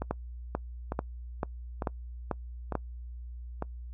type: two click trains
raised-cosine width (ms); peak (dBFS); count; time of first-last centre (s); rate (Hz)
1; -15 / -18; 7 / 5; 0.11-2.753 / 0.02-3.624; 2.27 / 1.11
effects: noise-tail reverb RT60 0.1 s tail -25 dB re dry + added 60 Hz sine -39 dBFS peak until 3.93 s